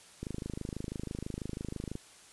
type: click train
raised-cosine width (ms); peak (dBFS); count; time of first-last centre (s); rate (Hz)
3; -24; 46; 0.23-1.954; 26.1
effects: white hiss -56 dBFS RMS until 2.32 s + resampled to 24000 Hz